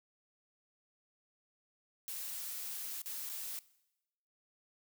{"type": "noise with dropouts", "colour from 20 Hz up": "blue", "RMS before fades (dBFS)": -42, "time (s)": [2.08, 3.59], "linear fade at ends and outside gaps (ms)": 0, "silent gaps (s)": [[3.018, 3.059], [3.292, 3.297]], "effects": ["noise-tail reverb RT60 0.9 s tail -20 dB re dry"]}